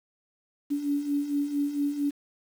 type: beating tone pair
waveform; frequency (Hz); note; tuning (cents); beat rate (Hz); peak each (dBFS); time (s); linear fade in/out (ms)
sine; 283.8 / 288.2; C#4 / D4; +41 / -33; 4.4; -32 / -26; 0.7-2.11; 20
effects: 8-bit